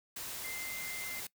sine tone in noise, 2081 Hz, C7, 10 cents flat, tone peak -42 dBFS, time 0.44-1.2 s, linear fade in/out 5 ms, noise white, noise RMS -42 dBFS, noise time 0.16-1.27 s, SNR -3 dB, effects noise-tail reverb RT60 0.1 s tail -20 dB re dry

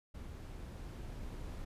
brown noise with level ramp, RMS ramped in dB -47 to -44 dBFS, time 0.14-1.65 s, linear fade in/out 10 ms, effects resampled to 32000 Hz

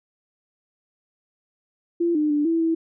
sine tone with pitch steps, 341.4 / 302.2 / 294.5 / 330.1 / 326.9 Hz, F4 / D4 / D4 / E4 / E4, -39 / +50 / +5 / +2 / -14 cents, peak -18 dBFS, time 2-2.75 s, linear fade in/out 10 ms, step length 150 ms, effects none

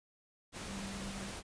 sine tone in noise, 196 Hz, G3, in tune, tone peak -43 dBFS, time 0.66-1.32 s, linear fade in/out 50 ms, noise pink, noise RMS -44 dBFS, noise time 0.52-1.43 s, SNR -2 dB, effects resampled to 22050 Hz

